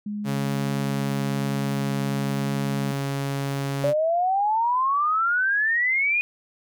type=tone with pitch glide; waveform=sine; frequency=207.7 to 206.1 Hz; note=G#3 to G#3; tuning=0 to -13 cents; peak=-27 dBFS; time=0.06-2.92 s; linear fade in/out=5 ms; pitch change=-13 cents; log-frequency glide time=1.43-2.27 s
type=tone; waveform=sawtooth; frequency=138.59 Hz; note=C#3; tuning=in tune; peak=-21 dBFS; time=0.24-3.94 s; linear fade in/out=50 ms
type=exponential sweep; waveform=sine; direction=up; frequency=567 to 2481 Hz; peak=-19 dBFS; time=3.84-6.21 s; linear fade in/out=0 ms
effects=none